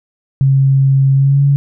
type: tone with pitch glide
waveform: sine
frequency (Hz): 135.7 to 140.65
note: C#3 to C#3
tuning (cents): -36 to +26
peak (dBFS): -7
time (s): 0.41-1.56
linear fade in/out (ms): 0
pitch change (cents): +62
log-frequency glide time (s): 1.14-1.43
effects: none